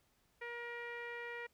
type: tone with low-pass filter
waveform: sawtooth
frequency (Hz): 474.8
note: A#4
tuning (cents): +32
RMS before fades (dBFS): -45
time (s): 0.41-1.47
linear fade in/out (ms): 10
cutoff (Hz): 2100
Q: 7.6
effects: pink hiss -75 dBFS RMS until 1.53 s